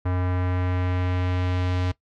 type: tone with low-pass filter sweep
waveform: square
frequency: 90.7 Hz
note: F#2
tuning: 34 cents flat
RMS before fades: -24 dBFS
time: 0.05-1.92 s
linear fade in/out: 10 ms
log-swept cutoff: 1500 to 4100 Hz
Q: 1.1
effects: noise-tail reverb RT60 0.1 s tail -18 dB re dry